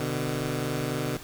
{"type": "tone pair together", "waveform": "15% pulse", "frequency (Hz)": [126.13, 150], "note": ["B2", "D3"], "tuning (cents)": [37, 37], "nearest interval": "minor third", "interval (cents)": 300, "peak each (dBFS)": -24, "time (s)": [0, 1.17], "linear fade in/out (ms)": 2, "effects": ["pink hiss -44 dBFS RMS until 1.23 s"]}